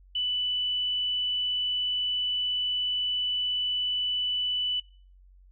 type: tone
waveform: sine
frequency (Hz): 2981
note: F#7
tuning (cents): +12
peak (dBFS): -26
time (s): 0.15-4.8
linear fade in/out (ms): 5
effects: noise-tail reverb RT60 0.4 s tail -20 dB re dry + added 46 Hz sine -52 dBFS peak until 5.51 s